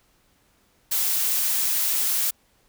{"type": "noise", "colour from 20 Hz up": "blue", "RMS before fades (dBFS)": -23, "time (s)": [0.91, 2.31], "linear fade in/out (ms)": 10, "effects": ["pink hiss -63 dBFS RMS until 2.68 s"]}